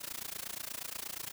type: noise with amplitude modulation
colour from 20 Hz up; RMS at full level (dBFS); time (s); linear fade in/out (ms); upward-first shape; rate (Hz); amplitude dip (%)
white; -38; 0-1.32; 20; sine; 28.4; 95
effects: none